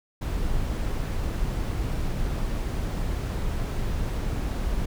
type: noise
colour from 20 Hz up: brown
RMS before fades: -27 dBFS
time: 0.21-4.86 s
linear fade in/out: 10 ms
effects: none